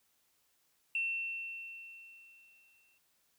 sine tone with exponential decay, 2700 Hz, E7, 41 cents sharp, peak -29 dBFS, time 0.95-2.98 s, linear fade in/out 2 ms, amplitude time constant 440 ms, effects tanh soft clip ceiling -26 dBFS + white hiss -74 dBFS RMS until 3.38 s

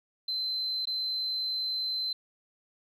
sine tone with dropouts, 4075 Hz, C8, 47 cents flat, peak -28 dBFS, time 0.28-2.13 s, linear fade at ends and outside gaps 5 ms, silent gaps 0.855-0.871 s, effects tanh soft clip ceiling -24 dBFS

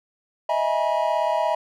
triangle chord, E major seventh, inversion third, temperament equal with one note detuned, 622.3 / 659.3 / 830.6 / 962.4 Hz, D#5 / E5 / G#5 / B5, 0 / 0 / 0 / -45 cents, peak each -23 / -23 / -25 / -23 dBFS, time 0.49-1.55 s, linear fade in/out 5 ms, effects none

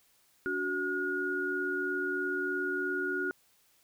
sine tone cluster, 287.3 / 370.4 / 1439 Hz, D4 / F#4 / F#6, -38 / +2 / -49 cents, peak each -38 / -34 / -32 dBFS, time 0.46-3.31 s, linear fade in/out 0 ms, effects white hiss -67 dBFS RMS until 3.83 s

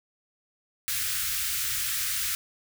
white band-stop noise, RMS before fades -29 dBFS, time 0.88-2.35 s, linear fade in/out 0 ms, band 130 to 1300 Hz, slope 48 dB/octave, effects none

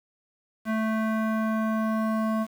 square tone with low-pass filter sweep, 220 Hz, A3, in tune, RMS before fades -26 dBFS, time 0.65-2.47 s, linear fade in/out 50 ms, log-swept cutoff 1700 to 1100 Hz, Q 2, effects 8-bit

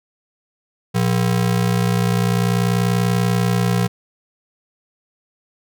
square ring-modulated tone, 147.3 Hz, D3, 6 cents sharp, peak -13 dBFS, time 0.94-3.88 s, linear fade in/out 20 ms, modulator 30.2 Hz, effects none

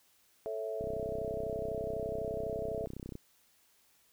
sine chord, A major, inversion none, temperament equal, 440 / 554.4 / 659.3 Hz, A4 / C#5 / E5, 0 / 0 / 0 cents, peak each -38 / -42 / -38 dBFS, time 0.46-2.86 s, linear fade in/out 0 ms
click train, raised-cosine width 3 ms, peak -29 dBFS, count 76, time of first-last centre 0.81-3.154 s, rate 32 Hz
effects white hiss -68 dBFS RMS until 4.12 s

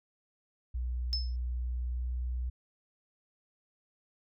sine tone with pitch glide, 61.2 to 61.73 Hz, B1 to B1, -15 to 0 cents, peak -31 dBFS, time 0.74-2.5 s, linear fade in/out 10 ms, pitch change +15 cents, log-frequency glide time 1.93-2.06 s
sine tone with exponential decay, 5240 Hz, E8, 11 cents flat, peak -27 dBFS, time 1.13-1.36 s, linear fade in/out 0 ms, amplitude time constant 50 ms
effects none

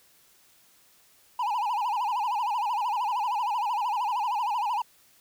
triangle tone with vibrato, 904 Hz, A5, 47 cents sharp, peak -23 dBFS, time 1.39-4.82 s, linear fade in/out 5 ms, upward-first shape sine, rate 13 Hz, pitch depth 190 cents each way, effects white hiss -60 dBFS RMS until 5.2 s

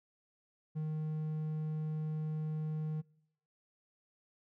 triangle tone, 155.1 Hz, D#3, 5 cents flat, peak -32 dBFS, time 0.75-3.02 s, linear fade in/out 20 ms, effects noise-tail reverb RT60 0.8 s tail -25 dB re dry

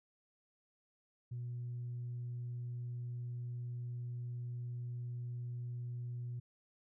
sine tone, 121.4 Hz, B2, 29 cents flat, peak -38 dBFS, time 1.31-6.4 s, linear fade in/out 10 ms, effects tanh soft clip ceiling -36 dBFS

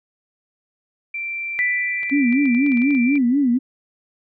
sine tone, 2351 Hz, D7, 1 cent sharp, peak -24 dBFS, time 1.14-3.18 s, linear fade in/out 5 ms
sine tone with exponential decay, 1980 Hz, B6, 4 cents sharp, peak -16 dBFS, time 1.59-3.57 s, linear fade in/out 0 ms, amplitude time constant 430 ms
clicks, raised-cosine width 0.3 ms, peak -24 dBFS, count 12, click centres 2.032 / 2.097 / 2.326 / 2.456 / 2.548 / 2.664 / 2.719 / 2.773 / 2.819 / 2.907 / 2.95 / 3.156 s
sine tone with vibrato, 261.6 Hz, C4, in tune, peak -14 dBFS, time 2.11-3.59 s, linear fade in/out 20 ms, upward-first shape sine, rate 4.1 Hz, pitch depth 180 cents each way
effects none

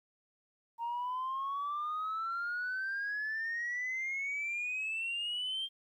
sine exponential sweep, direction up, 923 to 3192 Hz, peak -32 dBFS, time 0.78-5.69 s, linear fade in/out 50 ms, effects tanh soft clip ceiling -31 dBFS + 12-bit

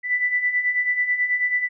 sine beating tone pair, 1975.5 / 1984.7 Hz, B6 / B6, 0 / +8 cents, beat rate 9.2 Hz, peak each -26 / -20 dBFS, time 0.03-1.69 s, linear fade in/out 50 ms, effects none

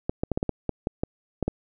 clicks, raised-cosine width 2 ms, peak -11 dBFS, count 11, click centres 0.095 / 0.235 / 0.317 / 0.375 / 0.429 / 0.493 / 0.693 / 0.871 / 1.035 / 1.427 / 1.48 s, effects none

